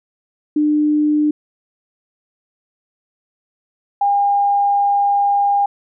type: tone pair in turn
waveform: sine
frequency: 300 / 806.9 Hz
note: D4 / G5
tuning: +37 / +50 cents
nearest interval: octave + perfect fourth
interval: 1713 cents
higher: second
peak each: -12 dBFS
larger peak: neither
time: 0.56-1.31 / 4.01-5.66 s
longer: second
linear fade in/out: 5 ms
effects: none